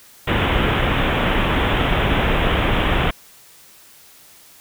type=low-pass noise; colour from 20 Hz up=pink; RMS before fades=-18 dBFS; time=0.27-3.11 s; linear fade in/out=10 ms; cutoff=3500 Hz; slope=96 dB/octave; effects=white hiss -47 dBFS RMS until 4.6 s